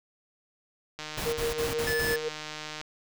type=click train; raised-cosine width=0.2 ms; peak=-20 dBFS; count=280; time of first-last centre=0.99-2.814 s; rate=153 Hz
type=noise bursts; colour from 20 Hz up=pink; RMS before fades=-34 dBFS; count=5; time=1.17-2.146 s; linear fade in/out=10 ms; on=160 ms; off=44 ms
type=tone with tremolo; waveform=sine; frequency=466.2 Hz; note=A#4; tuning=in tune; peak=-26 dBFS; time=1.25-2.29 s; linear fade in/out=10 ms; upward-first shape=sine; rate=6 Hz; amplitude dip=60%
type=tone; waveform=square; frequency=1736 Hz; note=A6; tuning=24 cents flat; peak=-29 dBFS; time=1.87-2.16 s; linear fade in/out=2 ms
effects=none